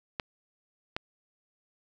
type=clicks; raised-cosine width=0.3 ms; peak=-15 dBFS; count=2; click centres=0.198 / 0.965 s; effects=none